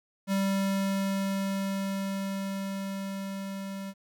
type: tone with level ramp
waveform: square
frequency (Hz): 195.2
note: G3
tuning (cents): -7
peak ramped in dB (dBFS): -25 to -36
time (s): 0.27-3.94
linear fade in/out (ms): 50
effects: 11-bit